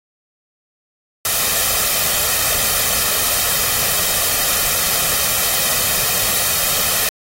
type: noise with comb filter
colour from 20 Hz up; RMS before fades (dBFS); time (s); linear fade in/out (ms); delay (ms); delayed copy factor
white; -17; 1.25-7.09; 2; 1.6; +0.55
effects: AAC 48 kbps